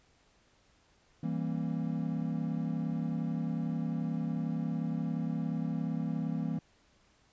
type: chord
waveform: triangle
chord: E diminished seventh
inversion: none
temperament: equal with one note detuned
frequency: 164.81 / 196 / 233.1 / 270.4 Hz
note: E3 / G3 / Bb3 / Db4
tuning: 0 / 0 / 0 / -43 cents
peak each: -32 / -37 / -34 / -38 dBFS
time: 1.23-6.59 s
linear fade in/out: 5 ms
effects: pink hiss -67 dBFS RMS until 7.32 s + resampled to 16000 Hz